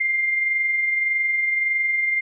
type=tone with amplitude modulation; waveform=sine; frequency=2100 Hz; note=C7; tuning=6 cents sharp; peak=-17 dBFS; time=0-2.21 s; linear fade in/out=10 ms; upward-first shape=sine; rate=21.7 Hz; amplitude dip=35%; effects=none